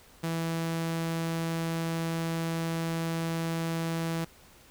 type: tone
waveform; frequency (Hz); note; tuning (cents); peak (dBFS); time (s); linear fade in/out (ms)
sawtooth; 164.81; E3; 0; -25; 0.23-4.25; 10
effects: pink hiss -56 dBFS RMS until 4.7 s